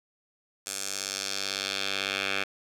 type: tone with band-pass filter sweep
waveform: 10% pulse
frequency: 98 Hz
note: G2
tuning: in tune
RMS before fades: -32 dBFS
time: 0.66-2.44 s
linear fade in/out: 10 ms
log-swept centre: 7800 to 2500 Hz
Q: 1.6
effects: 9-bit